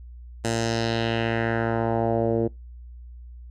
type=tone with low-pass filter sweep; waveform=10% pulse; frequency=114.6 Hz; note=A#2; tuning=29 cents flat; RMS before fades=-24 dBFS; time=0.44-2.48 s; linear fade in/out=10 ms; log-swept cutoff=8500 to 410 Hz; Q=2.1; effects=noise-tail reverb RT60 0.2 s tail -23 dB re dry + added 60 Hz sine -39 dBFS peak until 3.5 s